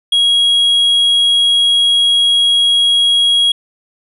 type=tone; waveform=triangle; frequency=3300 Hz; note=G#7; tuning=12 cents flat; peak=-7 dBFS; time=0.12-3.52 s; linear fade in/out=5 ms; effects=resampled to 32000 Hz